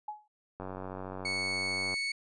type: tone with exponential decay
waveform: sine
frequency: 845 Hz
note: G#5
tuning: 30 cents sharp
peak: -32 dBFS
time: 0.08-0.28 s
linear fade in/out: 5 ms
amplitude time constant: 42 ms
type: click train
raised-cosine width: 1 ms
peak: -26 dBFS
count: 127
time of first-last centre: 0.6-1.94 s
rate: 94 Hz
type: tone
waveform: 30% pulse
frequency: 2217 Hz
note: C#7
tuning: in tune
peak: -28 dBFS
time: 1.25-2.12 s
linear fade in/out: 5 ms
effects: resampled to 22050 Hz